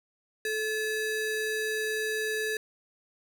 square ring-modulated tone, 1077 Hz, C6, 50 cents sharp, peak -26 dBFS, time 0.45-2.57 s, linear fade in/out 2 ms, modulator 643 Hz, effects none

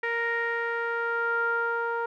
sawtooth tone with low-pass filter sweep, 466.2 Hz, A#4, in tune, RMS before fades -28 dBFS, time 0.03-2.06 s, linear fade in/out 5 ms, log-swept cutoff 2000 to 1200 Hz, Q 6.9, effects none

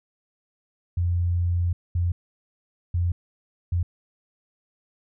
sine tone bursts at uneven times, 87.31 Hz, F2, in tune, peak -20 dBFS, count 4, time 0.97-1.73 / 1.95-2.12 / 2.94-3.12 / 3.72-3.83 s, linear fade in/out 5 ms, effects none

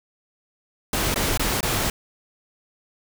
pink noise with dropouts, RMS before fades -23 dBFS, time 0.93-1.9 s, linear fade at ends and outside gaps 2 ms, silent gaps 1.143-1.159 / 1.375-1.395 / 1.607-1.629 s, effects none

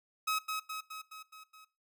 sawtooth tone with echo, 1276 Hz, D#6, 43 cents sharp, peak -26 dBFS, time 0.27-0.39 s, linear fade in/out 10 ms, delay 210 ms, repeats 6, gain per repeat -4 dB, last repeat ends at 1.65 s, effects noise-tail reverb RT60 0.3 s tail -19 dB re dry

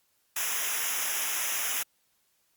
white noise with comb filter, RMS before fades -30 dBFS, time 0.36-1.83 s, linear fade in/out 5 ms, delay 0.23 ms, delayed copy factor -1, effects white hiss -71 dBFS RMS until 2.56 s + Opus 48 kbps

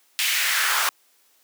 pink noise with high-pass filter sweep, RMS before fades -22 dBFS, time 0.19-0.89 s, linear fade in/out 0 ms, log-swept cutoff 2600 to 1100 Hz, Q 2, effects white hiss -61 dBFS RMS until 1.43 s + high-pass 300 Hz 12 dB/octave

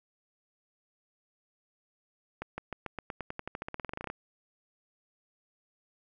accelerating click train, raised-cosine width 0.5 ms, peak -21 dBFS, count 23, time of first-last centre 2.42-4.101 s, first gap 160 ms, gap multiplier 0.92, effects none

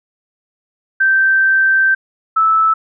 sine tone pair in turn, 1559 / 1311 Hz, G6 / E6, -10 / -10 cents, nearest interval minor third, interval 300 cents, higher first, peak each -9 dBFS, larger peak neither, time 1-1.95 / 2.36-2.74 s, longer first, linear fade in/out 10 ms, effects none

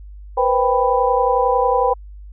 sine tone cluster, 484 / 515 / 789 / 990 Hz, B4 / C5 / G5 / B5, -35 / -28 / +11 / +4 cents, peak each -19 dBFS, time 0.37-1.94 s, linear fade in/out 10 ms, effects added 50 Hz sine -34 dBFS peak until 2.32 s

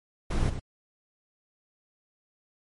brown noise with echo, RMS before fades -25 dBFS, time 0.3-0.5 s, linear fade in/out 10 ms, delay 98 ms, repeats 1, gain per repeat -9 dB, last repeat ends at 0.598 s, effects MP3 48 kbps

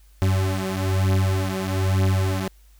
40% pulse beating tone pair, 94.4 / 95.5 Hz, F#2 / G2, +35 / -45 cents, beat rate 1.1 Hz, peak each -22 / -21 dBFS, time 0.22-2.48 s, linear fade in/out 0 ms, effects added 50 Hz sine -49 dBFS peak until 2.79 s + white hiss -61 dBFS RMS until 2.79 s

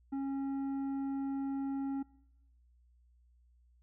sine tone with tanh clipping, 273.5 Hz, C#4, 23 cents flat, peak -35 dBFS, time 0.12-2.03 s, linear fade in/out 10 ms, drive 8 dB, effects noise-tail reverb RT60 1.0 s tail -25 dB re dry + added 60 Hz sine -63 dBFS peak until 3.82 s

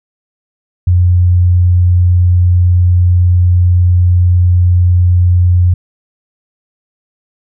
sine tone, 89.1 Hz, F2, 35 cents sharp, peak -5 dBFS, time 0.87-5.74 s, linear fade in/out 5 ms, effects none

